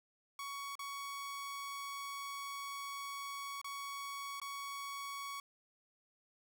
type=tone with dropouts; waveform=sawtooth; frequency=1119 Hz; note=C#6; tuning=16 cents sharp; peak=-38 dBFS; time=0.39-5.4 s; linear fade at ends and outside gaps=2 ms; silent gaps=0.754-0.792 / 3.615-3.644 / 4.4-4.416 s; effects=none